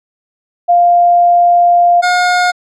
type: tone pair in turn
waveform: sine / 25% pulse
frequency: 699 / 717.4 Hz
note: F5 / F5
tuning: +1 / +46 cents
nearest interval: unison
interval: 45 cents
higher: second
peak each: -5 dBFS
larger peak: neither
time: 0.68-2.02 / 2.02-2.52 s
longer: first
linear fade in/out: 20 ms
effects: low-pass 6000 Hz 12 dB/octave

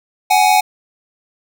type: tone pair together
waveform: square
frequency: 747.3 / 835 Hz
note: F#5 / G#5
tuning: +17 / +9 cents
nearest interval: major second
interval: 192 cents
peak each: -13 dBFS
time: 0.3-0.61 s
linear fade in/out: 10 ms
effects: none

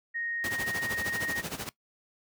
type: tone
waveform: sine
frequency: 1864.7 Hz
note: A#6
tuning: in tune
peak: -31 dBFS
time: 0.14-1.42 s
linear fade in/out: 20 ms
type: noise with tremolo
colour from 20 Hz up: pink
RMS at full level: -33 dBFS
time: 0.44-1.69 s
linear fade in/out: 0 ms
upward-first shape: sine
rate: 13 Hz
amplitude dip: 80%
effects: noise-tail reverb RT60 0.1 s tail -20 dB re dry + high-pass 100 Hz 12 dB/octave

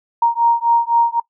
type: beating tone pair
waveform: sine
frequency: 932.3 / 936.2 Hz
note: A#5 / A#5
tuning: 0 / +7 cents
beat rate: 3.9 Hz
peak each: -15 dBFS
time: 0.22-1.2 s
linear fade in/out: 5 ms
effects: noise-tail reverb RT60 0.1 s tail -22 dB re dry

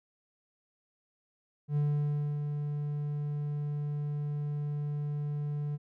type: tone with ADSR envelope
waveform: triangle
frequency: 146.83 Hz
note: D3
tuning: in tune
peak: -23 dBFS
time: 1.68-5.78 s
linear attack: 84 ms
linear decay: 620 ms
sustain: -6 dB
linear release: 34 ms
effects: none

